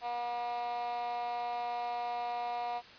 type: tone with high-pass filter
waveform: 15% pulse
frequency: 240.2 Hz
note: B3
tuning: 48 cents flat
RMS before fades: -36 dBFS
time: 0.01-2.82 s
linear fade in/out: 50 ms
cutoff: 770 Hz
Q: 4.6
effects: white hiss -53 dBFS RMS until 2.98 s + resampled to 11025 Hz